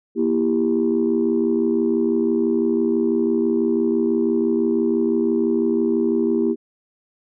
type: chord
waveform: sine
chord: E diminished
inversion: second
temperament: just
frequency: 237.3 / 329.6 / 395.6 Hz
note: Bb3 / E4 / G4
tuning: +31 / 0 / +16 cents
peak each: -20 dBFS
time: 0.15-6.56 s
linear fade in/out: 50 ms
effects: tanh soft clip ceiling -9 dBFS